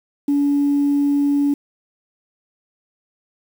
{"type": "tone", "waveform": "sine", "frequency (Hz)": 285.2, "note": "C#4", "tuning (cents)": 49, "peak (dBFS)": -13, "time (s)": [0.28, 1.54], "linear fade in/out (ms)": 5, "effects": ["tanh soft clip ceiling -10 dBFS", "7-bit"]}